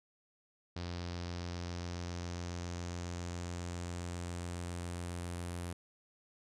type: tone with low-pass filter sweep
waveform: sawtooth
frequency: 87.31 Hz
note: F2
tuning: in tune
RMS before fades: -41 dBFS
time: 0.76-5.73 s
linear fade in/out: 5 ms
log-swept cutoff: 4800 to 10000 Hz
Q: 2.9
effects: none